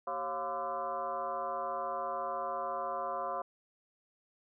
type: tone with frequency modulation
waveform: sine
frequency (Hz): 862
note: A5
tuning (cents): -36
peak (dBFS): -33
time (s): 0.07-3.42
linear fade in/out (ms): 5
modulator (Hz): 158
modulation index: 2.4
effects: none